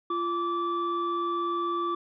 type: tone pair together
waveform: triangle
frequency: 344.6 / 1160.8 Hz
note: F4 / D6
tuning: -23 / -21 cents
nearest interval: octave + major sixth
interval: 2102 cents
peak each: -29 / -26 dBFS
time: 0.1-1.95 s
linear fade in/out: 5 ms
effects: resampled to 11025 Hz